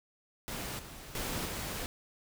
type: noise with level steps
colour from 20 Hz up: pink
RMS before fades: -39 / -48 / -36 / -38 dBFS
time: 0.48-1.86 s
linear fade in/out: 0 ms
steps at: 0.79 / 1.15 / 1.45 s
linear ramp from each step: 2 ms
effects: none